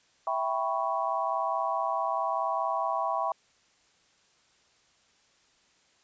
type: chord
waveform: sine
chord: C# half-diminished seventh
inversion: first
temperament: equal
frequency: 659.3 / 784 / 987.8 / 1108.7 Hz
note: E5 / G5 / B5 / C#6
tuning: 0 / 0 / 0 / 0 cents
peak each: -32 dBFS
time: 0.27-3.32 s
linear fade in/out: 2 ms
effects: white hiss -65 dBFS RMS until 6.03 s + resampled to 16000 Hz